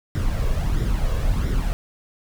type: noise with flanger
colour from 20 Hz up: brown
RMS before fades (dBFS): -21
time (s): 0.15-1.73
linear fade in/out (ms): 0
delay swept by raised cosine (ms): 0.55 to 1.85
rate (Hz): 1.5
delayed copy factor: +0.55
effects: none